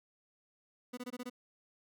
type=tone bursts; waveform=30% pulse; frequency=247.7 Hz; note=B3; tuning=5 cents sharp; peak=-37 dBFS; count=6; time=0.93-1.299 s; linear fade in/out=10 ms; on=44 ms; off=21 ms; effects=none